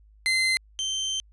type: tone pair in turn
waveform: 30% pulse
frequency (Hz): 2068 / 3116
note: C7 / G7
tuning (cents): -21 / -11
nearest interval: perfect fifth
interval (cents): 710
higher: second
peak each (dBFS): -18 / -23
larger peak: first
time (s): 0.26-0.57 / 0.79-1.2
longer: second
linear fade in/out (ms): 0
effects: added 52 Hz sine -52 dBFS peak until 1.32 s + resampled to 24000 Hz